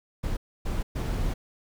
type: noise bursts at uneven times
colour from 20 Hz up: brown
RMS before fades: -28 dBFS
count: 3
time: 0.23-0.37 / 0.65-0.83 / 0.95-1.34 s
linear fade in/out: 10 ms
effects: none